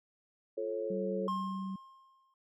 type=chord; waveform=sine; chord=F augmented; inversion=none; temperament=just; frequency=349.2 / 436.5 / 545.7 Hz; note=F4 / A4 / C#5; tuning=0 / -14 / -27 cents; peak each=-41 / -36 / -37 dBFS; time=0.57-1.28 s; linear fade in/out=10 ms
type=tone; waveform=sine; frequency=191.6 Hz; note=G3; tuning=39 cents flat; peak=-36 dBFS; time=0.9-1.76 s; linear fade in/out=5 ms
type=tone with exponential decay; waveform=triangle; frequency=1065 Hz; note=C6; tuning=30 cents sharp; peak=-29 dBFS; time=1.28-2.34 s; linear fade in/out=2 ms; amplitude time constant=230 ms
effects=none